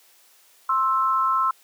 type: tone pair together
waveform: sine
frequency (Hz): 1054.9 / 1318.5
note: C6 / E6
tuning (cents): +14 / 0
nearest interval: major third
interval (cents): 386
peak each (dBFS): -21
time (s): 0.69-1.51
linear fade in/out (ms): 5
effects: white hiss -56 dBFS RMS until 1.63 s + high-pass 400 Hz 12 dB/octave